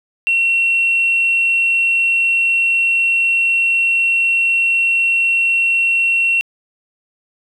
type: tone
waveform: sine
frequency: 2724 Hz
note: F7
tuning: 44 cents flat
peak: -11 dBFS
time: 0.27-6.41 s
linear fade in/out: 0 ms
effects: tanh soft clip ceiling -7 dBFS + 8-bit